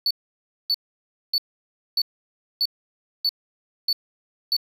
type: tone bursts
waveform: triangle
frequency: 4468 Hz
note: C#8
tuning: 13 cents sharp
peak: -17 dBFS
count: 8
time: 0.06-4.566 s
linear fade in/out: 2 ms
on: 47 ms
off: 590 ms
effects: none